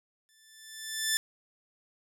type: tone with exponential growth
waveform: 10% pulse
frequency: 1760 Hz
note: A6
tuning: in tune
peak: -15 dBFS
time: 0.29-1.17 s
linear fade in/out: 0 ms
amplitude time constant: 190 ms
effects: none